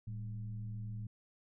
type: tone with frequency modulation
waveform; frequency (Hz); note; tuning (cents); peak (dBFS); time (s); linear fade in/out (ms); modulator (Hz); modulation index
sine; 110; A2; 0; -39; 0.07-1.07; 5; 87.4; 0.55
effects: none